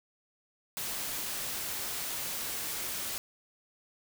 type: noise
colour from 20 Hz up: white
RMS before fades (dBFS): -36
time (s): 0.77-3.18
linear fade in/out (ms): 0
effects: none